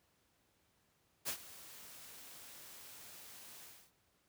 white noise with ADSR envelope, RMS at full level -37 dBFS, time 1.25-3.92 s, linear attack 32 ms, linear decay 86 ms, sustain -17 dB, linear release 290 ms, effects pink hiss -75 dBFS RMS until 4.28 s + high-pass 60 Hz 12 dB/octave

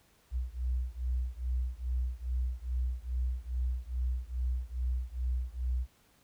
sine beating tone pair, 61.1 / 63.5 Hz, B1 / B1, -18 / +49 cents, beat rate 2.4 Hz, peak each -33 / -34 dBFS, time 0.31-5.87 s, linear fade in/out 50 ms, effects pink hiss -66 dBFS RMS until 6.23 s

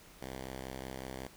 5% pulse tone, 65.41 Hz, C2, in tune, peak -30 dBFS, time 0.21-1.27 s, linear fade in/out 5 ms, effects pink hiss -57 dBFS RMS until 1.36 s

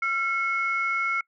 sine tone pair together, 1364 / 2183 Hz, F6 / C#7, -41 / -27 cents, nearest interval minor sixth, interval 814 cents, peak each -25 dBFS, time 0.02-1.21 s, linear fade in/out 5 ms, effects noise-tail reverb RT60 0.1 s tail -24 dB re dry + tanh soft clip ceiling -16 dBFS

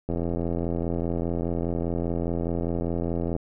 click train, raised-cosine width 2 ms, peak -15 dBFS, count 279, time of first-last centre 0.09-3.364 s, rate 84.9 Hz, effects none

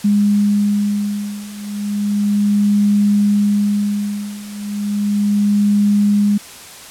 sine beating tone pair, 204.9 / 205.24 Hz, G#3 / G#3, -23 / -20 cents, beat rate 0.34 Hz, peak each -17 / -15 dBFS, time 0.04-6.38 s, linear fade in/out 10 ms, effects white hiss -36 dBFS RMS until 6.9 s + low-pass 11000 Hz 12 dB/octave

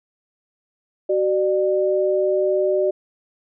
sine tone pair together, 377.3 / 599 Hz, F#4 / D5, +34 / +34 cents, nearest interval minor sixth, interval 800 cents, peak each -19 dBFS, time 1.09-2.91 s, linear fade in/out 10 ms, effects none

